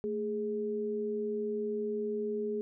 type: tone pair together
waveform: sine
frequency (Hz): 221.9 / 417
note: A3 / G#4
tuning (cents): +15 / +7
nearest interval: major seventh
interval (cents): 1092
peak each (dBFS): -37 / -32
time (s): 0.04-2.61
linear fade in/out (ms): 0
effects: none